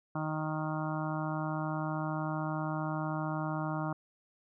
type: harmonic tone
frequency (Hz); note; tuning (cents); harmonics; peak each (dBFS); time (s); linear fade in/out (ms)
155.5; D#3; -1; 1 / 2 / 4 / 5 / 6 / 7 / 8 / 9; -35 / -38 / -41 / -42 / -43 / -43 / -44 / -45; 0.15-3.93; 5
effects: none